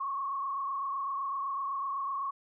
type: tone with frequency modulation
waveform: sine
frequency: 1100 Hz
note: C#6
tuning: 14 cents flat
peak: -31 dBFS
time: 0-2.31 s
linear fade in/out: 10 ms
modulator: 27.9 Hz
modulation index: 1.3
effects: none